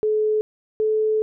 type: tone pair in turn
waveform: sine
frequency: 429.1 / 433.3 Hz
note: A4 / A4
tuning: -43 / -27 cents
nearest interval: unison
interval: 16 cents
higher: second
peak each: -17 dBFS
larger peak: neither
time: 0.03-0.41 / 0.8-1.22 s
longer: second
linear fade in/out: 0 ms
effects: none